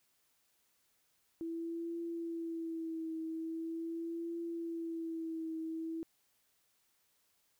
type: tone with vibrato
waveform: sine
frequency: 329.6 Hz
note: E4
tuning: in tune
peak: -37 dBFS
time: 1.41-6.03 s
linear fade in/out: 0 ms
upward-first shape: triangle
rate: 0.42 Hz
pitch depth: 44 cents each way
effects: white hiss -75 dBFS RMS until 7.59 s